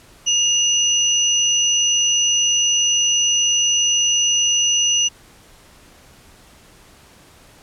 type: tone pair together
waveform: sine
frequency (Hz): 2849 / 5973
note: F7 / F#8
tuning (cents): +34 / +15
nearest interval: octave + minor second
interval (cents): 1281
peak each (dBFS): -17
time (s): 0.26-5.09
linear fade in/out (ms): 20
effects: pink hiss -48 dBFS RMS until 7.62 s + low-pass 12000 Hz 12 dB/octave